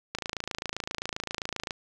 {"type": "click train", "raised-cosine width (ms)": 0.2, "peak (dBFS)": -14, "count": 44, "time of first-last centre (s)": [0.15, 1.708], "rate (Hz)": 27.6, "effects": []}